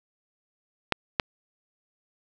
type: clicks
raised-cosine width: 0.3 ms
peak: -5 dBFS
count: 2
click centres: 0.923 / 1.198 s
effects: none